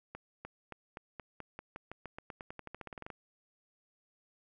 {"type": "accelerating click train", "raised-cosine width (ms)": 0.5, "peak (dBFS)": -28, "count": 24, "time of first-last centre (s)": [0.15, 3.102], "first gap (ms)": 300, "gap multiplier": 0.91, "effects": []}